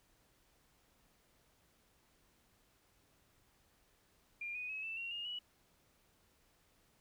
sine tone with pitch steps, 2400 / 2482 / 2566 / 2654 / 2744 / 2838 / 2934 Hz, D7 / D#7 / E7 / E7 / F7 / F7 / F#7, +37 / -5 / -47 / +11 / -31 / +27 / -15 cents, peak -40 dBFS, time 4.41-5.39 s, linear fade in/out 5 ms, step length 140 ms, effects pink hiss -72 dBFS RMS until 7 s

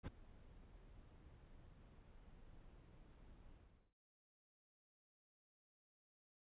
brown noise with ADSR envelope, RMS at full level -40 dBFS, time 0.03-3.94 s, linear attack 46 ms, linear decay 6 ms, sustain -22 dB, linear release 410 ms, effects resampled to 8000 Hz

